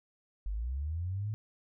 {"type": "linear sweep", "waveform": "sine", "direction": "up", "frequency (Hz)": [45.98, 110], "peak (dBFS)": -32, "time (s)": [0.46, 1.34], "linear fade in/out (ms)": 0, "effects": []}